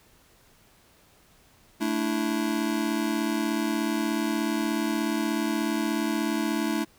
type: chord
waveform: square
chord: A suspended fourth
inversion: none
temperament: just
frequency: 220 / 293.3 / 330 Hz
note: A3 / D4 / E4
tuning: 0 / -2 / +2 cents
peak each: -30 dBFS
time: 1.8-6.85 s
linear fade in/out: 20 ms
effects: pink hiss -59 dBFS RMS until 6.98 s